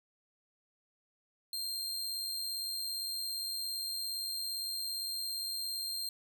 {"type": "tone with amplitude modulation", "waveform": "sawtooth", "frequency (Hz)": 4186, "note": "C8", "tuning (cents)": 0, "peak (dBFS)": -31, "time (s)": [1.53, 6.09], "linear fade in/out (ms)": 2, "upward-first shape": "sine", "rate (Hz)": 97.5, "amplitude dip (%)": 35, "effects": []}